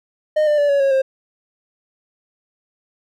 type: tone with pitch steps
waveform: triangle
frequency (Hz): 613 / 595.9 / 579.3 / 563.1 / 547.4 / 532.1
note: D#5 / D5 / D5 / C#5 / C#5 / C5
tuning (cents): -26 / +25 / -24 / +27 / -22 / +29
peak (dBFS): -11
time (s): 0.36-1.02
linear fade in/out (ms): 10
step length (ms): 110
effects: none